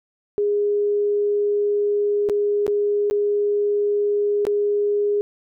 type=tone with dropouts; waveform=sine; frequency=411.5 Hz; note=G#4; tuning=16 cents flat; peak=-17 dBFS; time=0.38-5.21 s; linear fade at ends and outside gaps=0 ms; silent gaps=2.289-2.297 / 2.666-2.679 / 3.1-3.11 / 4.452-4.468 s; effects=none